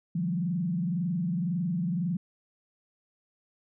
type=tone with frequency modulation; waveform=sine; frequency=174.61 Hz; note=F3; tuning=in tune; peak=-26 dBFS; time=0.15-2.17 s; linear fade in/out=5 ms; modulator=21.9 Hz; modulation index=0.91; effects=none